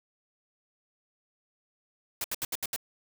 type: noise bursts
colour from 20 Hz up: white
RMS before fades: -32 dBFS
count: 6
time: 2.21-2.762 s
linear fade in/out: 2 ms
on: 32 ms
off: 72 ms
effects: none